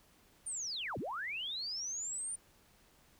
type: linear two-way sweep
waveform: sine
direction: down then up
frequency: 9230 to 77.5 to 9230 Hz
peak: -37 dBFS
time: 0.46-2.36 s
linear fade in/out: 10 ms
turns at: 0.98 s
effects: pink hiss -66 dBFS RMS until 3.19 s